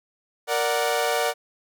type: chord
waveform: sawtooth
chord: Bb augmented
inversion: none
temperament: equal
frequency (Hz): 466.2 / 587.3 / 740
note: Bb4 / D5 / F#5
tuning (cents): 0 / 0 / 0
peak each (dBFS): -22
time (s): 0.47-1.34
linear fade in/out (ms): 50
effects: none